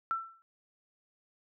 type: tone with exponential decay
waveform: sine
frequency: 1339 Hz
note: E6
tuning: 27 cents sharp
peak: -26 dBFS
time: 0.11-0.42 s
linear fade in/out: 0 ms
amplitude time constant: 67 ms
effects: none